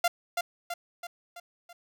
sawtooth tone with echo, 693 Hz, F5, 14 cents flat, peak -18 dBFS, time 0.04-0.08 s, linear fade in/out 5 ms, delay 330 ms, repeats 5, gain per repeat -5 dB, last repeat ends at 1.73 s, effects none

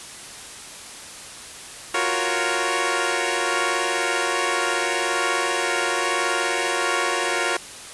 10% pulse chord, Gb major seventh, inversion third, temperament equal, 349.2 / 370 / 466.2 / 554.4 Hz, F4 / Gb4 / Bb4 / Db5, 0 / 0 / 0 / 0 cents, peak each -18 / -19 / -18 / -18 dBFS, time 1.94-7.57 s, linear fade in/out 5 ms, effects white hiss -38 dBFS RMS until 7.93 s + resampled to 24000 Hz

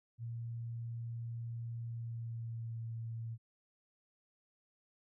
sine tone with pitch glide, 116.54 to 114.27 Hz, A#2 to A#2, 0 to -34 cents, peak -39 dBFS, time 0.18-3.38 s, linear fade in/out 50 ms, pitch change -34 cents, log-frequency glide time 1.84-2.83 s, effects none

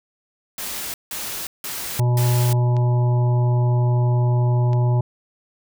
white noise bursts, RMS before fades -29 dBFS, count 4, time 0.58-2.53 s, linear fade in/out 2 ms, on 360 ms, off 170 ms
harmonic tone, 122.2 Hz, B2, 18 cents flat, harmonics 1 / 3 / 5 / 7 / 8, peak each -15 / -30 / -32 / -32 / -37 dBFS, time 1.99-5.01 s, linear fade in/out 5 ms
clicks, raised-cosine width 0.2 ms, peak -22 dBFS, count 2, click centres 2.767 / 4.732 s
effects none

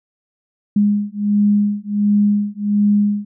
sine beating tone pair, 205.2 / 206.6 Hz, G#3 / G#3, -21 / -9 cents, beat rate 1.4 Hz, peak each -16 dBFS, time 0.76-3.25 s, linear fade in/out 5 ms, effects none

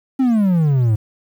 triangle exponential sweep, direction down, 272 to 103.83 Hz, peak -10 dBFS, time 0.19-0.96 s, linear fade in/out 10 ms, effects 8-bit

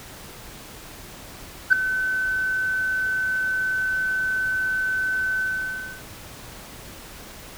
sine tone with ADSR envelope, 1521 Hz, F#6, 47 cents sharp, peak -7 dBFS, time 1.7-6.04 s, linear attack 28 ms, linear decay 3 ms, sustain -14 dB, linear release 640 ms, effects tanh soft clip ceiling -5 dBFS + pink hiss -41 dBFS RMS until 7.57 s

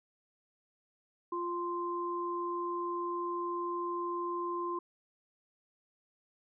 sine tone pair together, 348.4 / 1043.4 Hz, F4 / C6, -4 / -5 cents, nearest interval octave + perfect fifth, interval 1899 cents, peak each -36 / -35 dBFS, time 1.32-4.79 s, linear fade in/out 5 ms, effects none

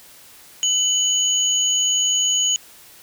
sine tone pair together, 2989 / 6710 Hz, F#7 / G#8, +17 / +17 cents, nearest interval octave + major second, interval 1400 cents, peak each -19 dBFS, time 0.63-2.56 s, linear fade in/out 0 ms, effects white hiss -46 dBFS RMS until 3.02 s

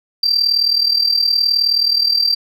sine tone with amplitude modulation, 4700 Hz, D8, 1 cent sharp, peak -7 dBFS, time 0.23-2.35 s, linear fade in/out 5 ms, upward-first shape sine, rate 39.1 Hz, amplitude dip 80%, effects tanh soft clip ceiling -8 dBFS

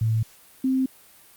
sine tone pair in turn, 111.6 / 261.9 Hz, A2 / C4, +25 / +2 cents, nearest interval octave + minor third, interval 1477 cents, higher second, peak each -19 dBFS, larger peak neither, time 0.01-0.23 / 0.64-0.86 s, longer neither, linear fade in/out 5 ms, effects white hiss -52 dBFS RMS until 1.36 s + Opus 48 kbps

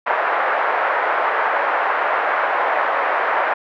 pink band-pass noise, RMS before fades -19 dBFS, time 0.06-3.54 s, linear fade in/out 10 ms, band 590 to 1800 Hz, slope 24 dB/octave, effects none

